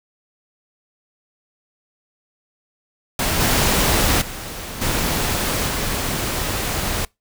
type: noise with level steps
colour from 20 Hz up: pink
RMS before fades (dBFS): -20 / -17 / -31 / -21 / -23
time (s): 3.19-7.05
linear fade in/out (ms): 2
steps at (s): 3.4 / 4.21 / 4.81 / 5.67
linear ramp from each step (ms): 10
effects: noise-tail reverb RT60 0.2 s tail -25 dB re dry